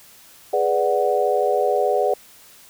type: chord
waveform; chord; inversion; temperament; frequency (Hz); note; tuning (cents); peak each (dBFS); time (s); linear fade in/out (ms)
sine; G# half-diminished seventh; none; equal; 415.3 / 493.9 / 587.3 / 740; G#4 / B4 / D5 / F#5; 0 / 0 / 0 / 0; -22; 0.53-2.14; 5
effects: white hiss -48 dBFS RMS until 2.69 s